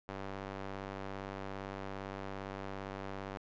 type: tone with band-pass filter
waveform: square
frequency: 48.77 Hz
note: G1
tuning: 8 cents flat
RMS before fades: -43 dBFS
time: 0.08-3.38 s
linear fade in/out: 10 ms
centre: 860 Hz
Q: 0.57
effects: resampled to 16000 Hz